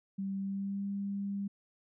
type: tone with pitch glide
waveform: sine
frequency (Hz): 194.9 to 199.34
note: G3 to G3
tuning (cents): -10 to +29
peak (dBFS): -33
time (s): 0.18-1.48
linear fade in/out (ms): 10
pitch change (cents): +39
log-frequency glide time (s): 0.38-0.87
effects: none